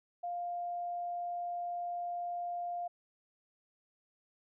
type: tone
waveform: sine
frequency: 701 Hz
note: F5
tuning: 6 cents sharp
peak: -35 dBFS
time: 0.23-2.88 s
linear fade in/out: 10 ms
effects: none